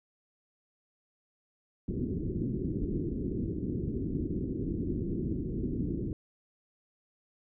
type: low-pass noise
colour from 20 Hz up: white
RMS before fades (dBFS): -33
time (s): 1.88-6.13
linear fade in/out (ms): 2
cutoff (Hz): 370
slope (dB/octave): 48
effects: none